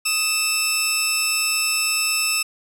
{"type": "tone pair together", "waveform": "15% pulse", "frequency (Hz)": [1254.7, 2651], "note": ["D#6", "E7"], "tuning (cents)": [14, 9], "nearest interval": "octave + minor second", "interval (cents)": 1295, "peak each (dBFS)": [-23, -12], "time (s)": [0.05, 2.43], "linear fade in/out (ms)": 10, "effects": []}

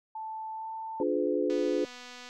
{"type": "tone with pitch glide", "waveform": "sine", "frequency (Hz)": [879, 888.7], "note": ["A5", "A5"], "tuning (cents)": [-2, 17], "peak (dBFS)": -35, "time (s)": [0.15, 1.03], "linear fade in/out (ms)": 5, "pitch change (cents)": 19, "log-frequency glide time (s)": [0.52, 0.69]}
{"type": "chord", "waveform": "sine", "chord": "D diminished seventh", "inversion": "none", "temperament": "just", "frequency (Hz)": [293.7, 352.4, 422.9, 507.5], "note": ["D4", "F4", "Ab4", "Cb5"], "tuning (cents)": [0, 16, 31, 47], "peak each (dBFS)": -31, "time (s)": [1, 1.85], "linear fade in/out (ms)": 2}
{"type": "click train", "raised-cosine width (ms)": 0.2, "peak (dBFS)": -29, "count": 196, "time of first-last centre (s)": [1.5, 2.289], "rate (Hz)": 247}
{"effects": []}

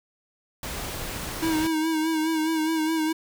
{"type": "noise", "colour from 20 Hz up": "pink", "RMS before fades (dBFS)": -33, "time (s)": [0.63, 1.67], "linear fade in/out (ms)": 2}
{"type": "tone with vibrato", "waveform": "square", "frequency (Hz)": 318, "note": "D#4", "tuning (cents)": 38, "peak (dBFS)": -23, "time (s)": [1.42, 3.13], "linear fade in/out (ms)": 10, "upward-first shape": "sine", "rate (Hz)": 4.8, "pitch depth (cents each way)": 43}
{"effects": []}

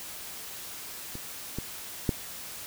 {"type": "clicks", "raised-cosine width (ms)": 3, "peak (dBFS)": [-26, -19, -11], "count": 3, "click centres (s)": [1.154, 1.586, 2.092], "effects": ["white hiss -41 dBFS RMS until 2.66 s"]}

